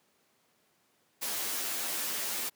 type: noise with comb filter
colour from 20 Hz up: white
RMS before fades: -34 dBFS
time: 1.21-2.5 s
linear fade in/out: 20 ms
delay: 11 ms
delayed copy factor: -0.9
effects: pink hiss -70 dBFS RMS until 2.55 s + high-pass 200 Hz 12 dB/octave